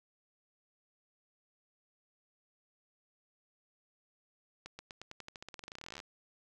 accelerating click train, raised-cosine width 0.2 ms, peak -28 dBFS, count 29, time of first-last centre 4.66-6.001 s, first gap 130 ms, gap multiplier 0.91, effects none

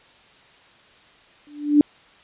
sine tone with exponential growth, 293.9 Hz, D4, 1 cent sharp, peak -7 dBFS, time 1.47-1.81 s, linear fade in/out 1 ms, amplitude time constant 73 ms, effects white hiss -52 dBFS RMS until 2.23 s + resampled to 8000 Hz

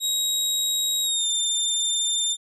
25% pulse tone with pitch glide, 3806 to 3594 Hz, A#7 to A7, +35 to +36 cents, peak -17 dBFS, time 0-2.37 s, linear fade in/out 50 ms, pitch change -99 cents, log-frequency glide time 1.03-1.27 s, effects none

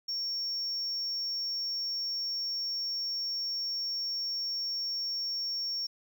sine tone, 5500 Hz, F8, 27 cents flat, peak -29 dBFS, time 0.08-5.87 s, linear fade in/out 10 ms, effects tanh soft clip ceiling -29 dBFS + 10-bit

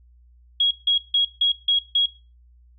sine tone bursts, 3306 Hz, G#7, 9 cents flat, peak -15 dBFS, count 6, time 0.6-2.06 s, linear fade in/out 5 ms, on 110 ms, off 160 ms, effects noise-tail reverb RT60 0.3 s tail -19 dB re dry + added 60 Hz sine -50 dBFS peak until 2.78 s

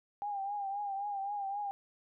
sine tone with vibrato, 803 Hz, G5, 41 cents sharp, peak -34 dBFS, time 0.22-1.71 s, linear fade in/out 0 ms, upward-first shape triangle, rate 3.8 Hz, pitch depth 67 cents each way, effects none

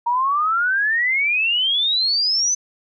sine exponential sweep, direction up, 932.3 to 6160 Hz, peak -16 dBFS, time 0.06-2.55 s, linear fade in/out 10 ms, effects none

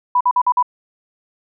sine tone bursts, 987.8 Hz, B5, in tune, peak -11 dBFS, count 5, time 0.15-0.627 s, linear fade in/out 5 ms, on 57 ms, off 48 ms, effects none

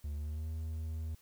triangle tone with pitch glide, 73.42 to 79.6 Hz, D2 to D#2, 0 to +40 cents, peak -34 dBFS, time 0.04-1.15 s, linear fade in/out 5 ms, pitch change +140 cents, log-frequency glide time 0.15-0.48 s, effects white hiss -66 dBFS RMS until 1.21 s

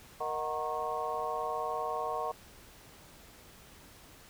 harmonic tone with a mistuned harmonic, 155.56 Hz, D#3, in tune, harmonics 3 / 4 / 5 / 6 / 7, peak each -39 / -39 / -37 / -40 / -37 dBFS, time 0.2-2.32 s, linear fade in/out 10 ms, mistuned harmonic 5, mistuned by -83 cents, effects pink hiss -55 dBFS RMS until 4.29 s

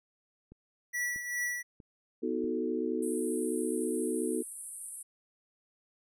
click train, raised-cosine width 3 ms, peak -38 dBFS, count 4, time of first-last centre 0.52-2.443 s, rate 1.56 Hz
square tone with tremolo, 1948 Hz, B6, 24 cents flat, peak -30 dBFS, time 0.93-1.63 s, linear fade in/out 20 ms, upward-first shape triangle, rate 2.5 Hz, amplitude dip 65%
sine chord, B dominant seventh, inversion none, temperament equal with one note detuned, 246.9 / 315.5 / 370 / 440 Hz, B3 / D#4 / F#4 / A4, 0 / +24 / 0 / 0 cents, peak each -35 dBFS, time 2.22-4.43 s, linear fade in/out 20 ms
pink band-pass noise, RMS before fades -44 dBFS, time 3.02-5.03 s, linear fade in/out 10 ms, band 8600 to 11000 Hz, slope 96 dB/octave
effects none

